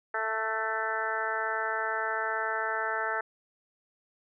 harmonic tone with a mistuned harmonic, 221.1 Hz, A3, 9 cents sharp, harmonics 2 / 3 / 4 / 5 / 6 / 7 / 8 / 9, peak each -38 / -37 / -35 / -44 / -34 / -35 / -35 / -44 dBFS, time 0.14-3.21 s, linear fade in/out 5 ms, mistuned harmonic 7, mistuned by -15 cents, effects none

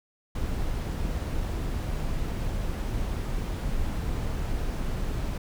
brown noise, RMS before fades -29 dBFS, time 0.35-5.38 s, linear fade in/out 5 ms, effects none

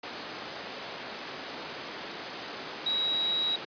sine tone in noise, 3847 Hz, B7, 46 cents flat, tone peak -26 dBFS, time 2.86-3.56 s, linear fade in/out 5 ms, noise pink, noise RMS -37 dBFS, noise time 0.03-3.65 s, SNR +8 dB, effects high-pass 300 Hz 12 dB/octave + resampled to 11025 Hz

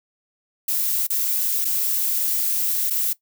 violet noise with dropouts, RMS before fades -22 dBFS, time 0.68-3.13 s, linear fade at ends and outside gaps 5 ms, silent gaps 1.068-1.101 / 1.647-1.651 / 2.9-2.906 s, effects noise-tail reverb RT60 0.1 s tail -18 dB re dry

